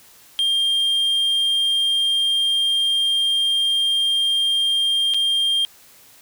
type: tone with dropouts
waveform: triangle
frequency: 3200 Hz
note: G7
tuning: 35 cents sharp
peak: -15 dBFS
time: 0.39-5.65 s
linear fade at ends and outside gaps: 0 ms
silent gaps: 5.138-5.144 s
effects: white hiss -49 dBFS RMS until 6.21 s